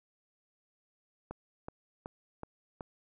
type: click train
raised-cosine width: 1 ms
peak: -26 dBFS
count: 5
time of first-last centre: 1.31-2.808 s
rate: 2.67 Hz
effects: none